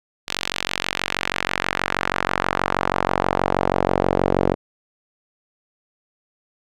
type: tone with band-pass filter sweep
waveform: sawtooth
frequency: 46.25 Hz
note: F#1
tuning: in tune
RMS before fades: -22 dBFS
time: 0.27-4.55 s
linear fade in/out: 20 ms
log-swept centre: 3700 to 480 Hz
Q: 1.2
effects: none